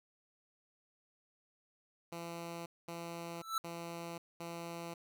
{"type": "tone bursts", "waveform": "10% pulse", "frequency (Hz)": 169.2, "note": "E3", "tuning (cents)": 45, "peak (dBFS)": -34, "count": 4, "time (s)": [2.12, 4.94], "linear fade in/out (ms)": 5, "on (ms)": 540, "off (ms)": 220}
{"type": "tone with exponential growth", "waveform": "square", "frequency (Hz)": 1322, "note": "E6", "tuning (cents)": 5, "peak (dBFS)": -30, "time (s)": [3.34, 3.58], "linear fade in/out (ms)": 2, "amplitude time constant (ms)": 52}
{"effects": []}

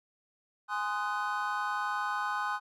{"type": "chord", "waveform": "triangle", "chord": "Ab dominant seventh", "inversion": "none", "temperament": "just", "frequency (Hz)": [830.6, 1038.3, 1245.9, 1495.1], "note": ["Ab5", "C6", "Eb6", "Gb6"], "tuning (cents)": [0, -14, 2, 18], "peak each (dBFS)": -34, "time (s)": [0.68, 2.6], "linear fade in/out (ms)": 50, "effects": []}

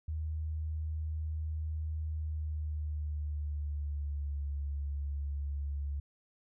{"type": "tone with pitch glide", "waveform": "sine", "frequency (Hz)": [78, 71.11], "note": ["D#2", "C#2"], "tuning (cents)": [5, 45], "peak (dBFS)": -33, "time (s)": [0.08, 6], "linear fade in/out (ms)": 5, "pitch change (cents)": -160, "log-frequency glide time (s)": [2.09, 4.47], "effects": []}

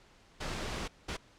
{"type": "noise bursts at uneven times", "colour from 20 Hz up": "pink", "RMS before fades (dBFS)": -37, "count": 2, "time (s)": [[0.4, 0.88], [1.08, 1.17]], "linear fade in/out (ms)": 10, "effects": ["pink hiss -61 dBFS RMS until 1.38 s", "low-pass 6000 Hz 12 dB/octave"]}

